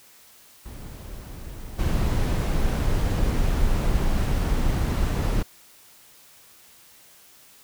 brown noise with level steps, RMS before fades -37 / -22 dBFS, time 0.65-5.43 s, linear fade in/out 10 ms, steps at 1.78 s, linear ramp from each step 20 ms, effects white hiss -52 dBFS RMS until 7.63 s

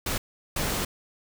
pink noise bursts at uneven times, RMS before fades -28 dBFS, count 2, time 0.06-0.18 / 0.56-0.85 s, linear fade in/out 5 ms, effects none

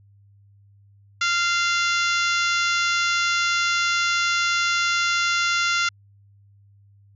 harmonic tone, 693 Hz, F5, 14 cents flat, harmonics 2 / 3 / 4 / 5 / 6 / 7 / 8 / 9 / 10, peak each -22 / -26 / -28 / -30 / -32 / -33 / -34 / -35 / -36 dBFS, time 1.21-5.89 s, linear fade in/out 5 ms, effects added 100 Hz sine -51 dBFS peak until 7.15 s

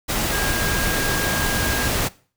sine tone in noise, 1623 Hz, G#6, 40 cents flat, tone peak -26 dBFS, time 0.31-1.89 s, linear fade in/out 20 ms, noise pink, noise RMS -22 dBFS, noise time 0.08-2.09 s, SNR -7 dB, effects noise-tail reverb RT60 0.4 s tail -20 dB re dry

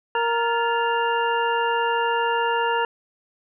harmonic tone with a mistuned harmonic, 466.2 Hz, A#4, in tune, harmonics 1 / 2 / 3 / 4 / 6, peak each -25 / -22 / -28 / -30 / -31 dBFS, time 0.15-2.85 s, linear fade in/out 2 ms, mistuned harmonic 4, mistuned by -130 cents, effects none

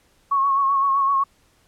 sine tone with vibrato, 1100 Hz, C#6, 14 cents flat, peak -16 dBFS, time 0.31-1.24 s, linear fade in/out 10 ms, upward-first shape sine, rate 7.8 Hz, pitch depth 38 cents each way, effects pink hiss -60 dBFS RMS until 1.67 s + low-pass 12000 Hz 12 dB/octave

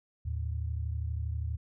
sine tone pair together, 77.3 / 109.72 Hz, D#2 / A2, -11 / -4 cents, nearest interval tritone, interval 607 cents, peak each -32 / -36 dBFS, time 0.25-1.57 s, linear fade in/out 10 ms, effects none

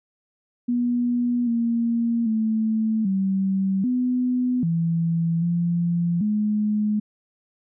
sine tone with pitch steps, 242.5 / 232.9 / 219.9 / 192.5 / 250.1 / 166.4 / 171.7 / 211 Hz, B3 / A#3 / A3 / G3 / B3 / E3 / F3 / G#3, -31 / -1 / -1 / -31 / +22 / +17 / -29 / +28 cents, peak -19 dBFS, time 0.68-7 s, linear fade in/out 10 ms, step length 790 ms, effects none

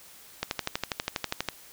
click train, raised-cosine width 0.2 ms, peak -10 dBFS, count 14, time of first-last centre 0.43-1.487 s, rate 12.3 Hz, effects white hiss -51 dBFS RMS until 1.72 s

